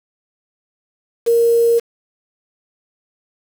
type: tone with quantisation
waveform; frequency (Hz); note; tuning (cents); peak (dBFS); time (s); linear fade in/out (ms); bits
sine; 466.2; A#4; 0; -10; 1.26-1.8; 20; 5
effects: none